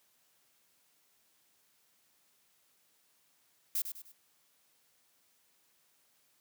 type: noise with echo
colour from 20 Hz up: violet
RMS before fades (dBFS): -32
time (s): 3.75-3.82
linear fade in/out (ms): 5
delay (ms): 100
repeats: 3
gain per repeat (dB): -8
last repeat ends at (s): 4.12
effects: white hiss -71 dBFS RMS until 6.4 s + high-pass 100 Hz 12 dB/octave